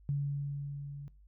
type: tone with level ramp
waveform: sine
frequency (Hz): 142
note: C#3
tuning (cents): +42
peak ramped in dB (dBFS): -28 to -41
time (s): 0.09-1.08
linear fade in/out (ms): 0
effects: noise-tail reverb RT60 0.3 s tail -21 dB re dry + added 50 Hz sine -56 dBFS peak until 1.27 s